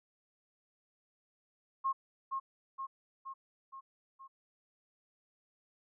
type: tone with echo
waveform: sine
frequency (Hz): 1076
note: C6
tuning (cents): +48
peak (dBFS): -29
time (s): 1.84-1.93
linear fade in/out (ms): 20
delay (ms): 470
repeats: 5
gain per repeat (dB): -4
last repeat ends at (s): 4.28
effects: none